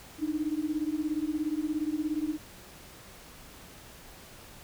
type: beating tone pair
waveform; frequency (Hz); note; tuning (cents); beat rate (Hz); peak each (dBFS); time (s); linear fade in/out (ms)
sine; 298 / 315; D4 / D#4; +25 / +21; 17; -31; 0.18-2.38; 50
effects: pink hiss -50 dBFS RMS until 4.63 s